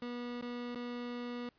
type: tone with dropouts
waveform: 30% pulse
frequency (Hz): 242.5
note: B3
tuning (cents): -31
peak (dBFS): -36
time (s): 0.02-1.49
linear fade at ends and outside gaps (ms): 2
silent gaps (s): 0.413-0.424 / 0.748-0.756
effects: pink hiss -72 dBFS RMS until 1.58 s + resampled to 11025 Hz

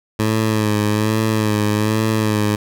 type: tone with vibrato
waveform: 15% pulse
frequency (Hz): 107.6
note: A2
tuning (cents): -38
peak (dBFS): -9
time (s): 0.19-2.56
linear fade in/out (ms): 5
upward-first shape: sine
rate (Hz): 1.2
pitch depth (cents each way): 42
effects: none

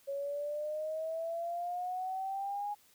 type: exponential sweep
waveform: sine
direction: up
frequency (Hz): 552 to 830.6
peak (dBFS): -34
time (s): 0.07-2.75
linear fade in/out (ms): 20
effects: white hiss -65 dBFS RMS until 2.94 s

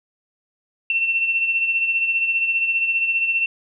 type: beating tone pair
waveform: sine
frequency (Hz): 2700 / 2715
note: E7 / F7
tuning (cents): +41 / -50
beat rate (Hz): 15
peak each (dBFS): -18 / -27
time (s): 0.9-3.46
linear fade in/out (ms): 2
effects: none

